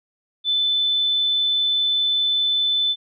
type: tone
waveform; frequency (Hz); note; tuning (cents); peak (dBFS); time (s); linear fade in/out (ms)
sine; 3515; A7; -2; -17; 0.44-2.96; 50
effects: none